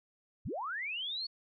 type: linear sweep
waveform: sine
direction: up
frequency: 43.65 to 4459 Hz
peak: -35 dBFS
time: 0.45-1.27 s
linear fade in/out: 10 ms
effects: none